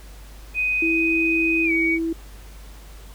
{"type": "tone with pitch glide", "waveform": "sine", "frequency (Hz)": [2500, 2253], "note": ["D#7", "C#7"], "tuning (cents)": [8, 28], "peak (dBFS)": -19, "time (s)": [0.54, 1.99], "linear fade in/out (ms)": 50, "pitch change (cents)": -180, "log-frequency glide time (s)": [1.64, 1.72]}
{"type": "tone", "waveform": "sine", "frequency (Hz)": 328.6, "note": "E4", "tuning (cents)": -5, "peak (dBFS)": -21, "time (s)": [0.82, 2.13], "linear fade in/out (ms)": 5}
{"effects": ["added 50 Hz sine -39 dBFS peak until 3.14 s", "pink hiss -48 dBFS RMS until 3.14 s"]}